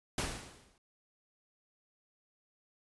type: noise with exponential decay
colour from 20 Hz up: pink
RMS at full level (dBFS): -32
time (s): 0.18-0.78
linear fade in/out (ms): 2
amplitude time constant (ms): 130
effects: resampled to 24000 Hz

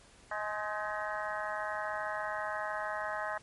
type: harmonic tone with a mistuned harmonic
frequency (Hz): 210.3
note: G#3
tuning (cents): +22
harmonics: 3 / 4 / 5 / 6 / 7 / 8 / 9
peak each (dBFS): -39 / -40 / -41 / -42 / -42 / -43 / -44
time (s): 0.31-3.38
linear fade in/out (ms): 5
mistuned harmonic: 7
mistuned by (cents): +77
effects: pink hiss -59 dBFS RMS until 3.42 s + MP3 48 kbps

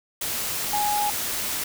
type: tone in noise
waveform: sine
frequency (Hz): 830.6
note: G#5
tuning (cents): 0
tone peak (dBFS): -22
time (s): 0.73-1.1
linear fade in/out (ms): 5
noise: white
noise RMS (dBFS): -28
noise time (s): 0.21-1.64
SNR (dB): +3
effects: none

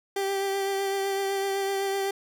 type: tone with vibrato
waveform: 30% pulse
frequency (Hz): 392.2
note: G4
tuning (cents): +1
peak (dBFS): -23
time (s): 0.16-2.11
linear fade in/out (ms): 5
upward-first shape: triangle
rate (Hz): 7.9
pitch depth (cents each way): 22
effects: none

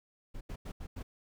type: noise bursts at uneven times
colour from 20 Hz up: brown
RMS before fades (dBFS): -41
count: 5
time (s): 0.34-0.41 / 0.49-0.56 / 0.65-0.72 / 0.8-0.87 / 0.96-1.03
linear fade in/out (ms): 10
effects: none

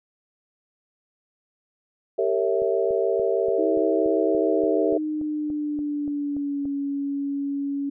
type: chord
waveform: sine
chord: G diminished seventh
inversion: none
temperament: equal with one note detuned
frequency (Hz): 392 / 458.4 / 554.4 / 659.3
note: G4 / Bb4 / Db5 / Fb5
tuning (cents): 0 / -29 / 0 / 0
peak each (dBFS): -24 / -24 / -28 / -26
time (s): 2.18-4.98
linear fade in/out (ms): 10
type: click train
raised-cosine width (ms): 2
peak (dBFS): -27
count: 15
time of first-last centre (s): 2.62-6.655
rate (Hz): 3.47
type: tone with pitch glide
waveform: sine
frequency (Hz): 320.7 to 280.8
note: E4 to C#4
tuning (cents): -48 to +22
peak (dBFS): -24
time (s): 3.58-7.9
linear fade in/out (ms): 10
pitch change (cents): -230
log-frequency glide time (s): 4.24-6.71
effects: none

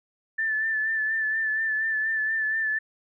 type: tone with vibrato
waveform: sine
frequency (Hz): 1760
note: A6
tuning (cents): 0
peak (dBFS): -23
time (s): 0.38-2.79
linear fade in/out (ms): 10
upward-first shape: sine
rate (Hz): 4.2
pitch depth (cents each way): 32
effects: none

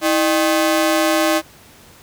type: ring-modulated tone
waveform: sawtooth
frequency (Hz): 466.2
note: A#4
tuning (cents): 0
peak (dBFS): -7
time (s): 0.01-1.42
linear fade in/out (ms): 50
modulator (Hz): 143
effects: pink hiss -45 dBFS RMS until 2.02 s + high-pass 60 Hz 12 dB/octave

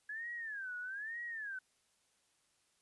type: tone with vibrato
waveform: sine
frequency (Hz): 1669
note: G#6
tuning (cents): +8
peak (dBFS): -40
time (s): 0.09-1.59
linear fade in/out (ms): 5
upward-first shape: sine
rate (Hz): 1.1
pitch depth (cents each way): 230
effects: white hiss -75 dBFS RMS until 2.81 s + resampled to 24000 Hz

